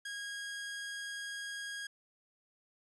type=tone; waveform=sawtooth; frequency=1638 Hz; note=G#6; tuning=24 cents flat; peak=-36 dBFS; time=0.05-1.87 s; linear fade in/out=5 ms; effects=resampled to 24000 Hz

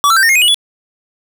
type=tone with pitch steps; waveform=square; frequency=1146 / 1339.4 / 1565.5 / 1829.7 / 2139 / 2499 / 2921 / 3414 Hz; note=D6 / E6 / G6 / A#6 / C7 / D#7 / F#7 / G#7; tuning=-43 / +27 / -3 / -33 / +38 / +7 / -23 / +47 cents; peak=-8 dBFS; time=0.04-0.544 s; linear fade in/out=0 ms; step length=63 ms; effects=none

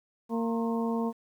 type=harmonic tone with a mistuned harmonic; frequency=229.8 Hz; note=A#3; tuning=25 cents flat; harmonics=1 / 2 / 3 / 4 / 5; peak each=-28 / -33 / -39 / -38 / -41 dBFS; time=0.29-1.13 s; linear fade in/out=50 ms; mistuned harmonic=5; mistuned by=-120 cents; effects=10-bit

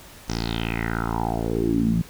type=tone with low-pass filter sweep; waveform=10% pulse; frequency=56.7 Hz; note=A#1; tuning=47 cents flat; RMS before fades=-24 dBFS; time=0.28-2.02 s; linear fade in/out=10 ms; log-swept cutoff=6100 to 170 Hz; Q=5.4; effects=pink hiss -45 dBFS RMS until 2.09 s

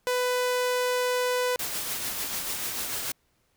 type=tone; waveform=sawtooth; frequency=498 Hz; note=B4; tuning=14 cents sharp; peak=-20 dBFS; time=0.07-1.56 s; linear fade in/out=0 ms
type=noise with tremolo; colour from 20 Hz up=white; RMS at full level=-30 dBFS; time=1.59-3.12 s; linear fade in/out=5 ms; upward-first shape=triangle; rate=6.8 Hz; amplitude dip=40%
effects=pink hiss -70 dBFS RMS until 3.56 s

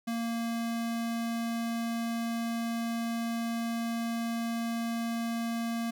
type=tone; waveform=square; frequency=231.3 Hz; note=A#3; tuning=13 cents flat; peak=-31 dBFS; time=0.07-5.91 s; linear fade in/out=10 ms; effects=none

